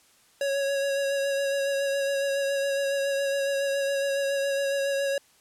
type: tone with vibrato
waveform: square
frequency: 554.4 Hz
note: C#5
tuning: in tune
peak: -25 dBFS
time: 0.41-5.18 s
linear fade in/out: 2 ms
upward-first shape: sine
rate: 7.2 Hz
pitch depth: 19 cents each way
effects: white hiss -60 dBFS RMS until 5.4 s + low-pass 11000 Hz 12 dB/octave